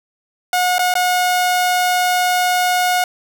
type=tone with dropouts; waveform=sawtooth; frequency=724 Hz; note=F#5; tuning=38 cents flat; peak=-10 dBFS; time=0.53-3.04 s; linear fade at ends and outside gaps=2 ms; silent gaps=0.783-0.792 / 0.94-0.953 s; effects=none